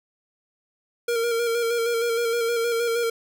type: tone with vibrato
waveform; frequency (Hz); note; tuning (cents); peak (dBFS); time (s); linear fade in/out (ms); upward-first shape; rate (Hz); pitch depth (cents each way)
square; 466.2; A#4; 0; -22; 1.08-3.1; 5; square; 6.4; 28
effects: none